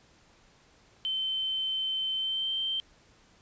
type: tone with pitch glide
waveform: sine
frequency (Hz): 3083 to 3128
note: G7 to G7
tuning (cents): -29 to -4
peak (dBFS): -28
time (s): 1.05-2.8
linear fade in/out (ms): 0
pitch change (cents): +25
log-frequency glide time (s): 2.17-2.52
effects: pink hiss -61 dBFS RMS until 3.41 s + resampled to 16000 Hz